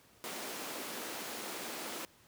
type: high-pass noise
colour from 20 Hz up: pink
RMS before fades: -42 dBFS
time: 0.24-2.05 s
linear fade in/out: 0 ms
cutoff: 240 Hz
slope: 24 dB/octave
effects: pink hiss -63 dBFS RMS until 2.27 s + high-pass 80 Hz 12 dB/octave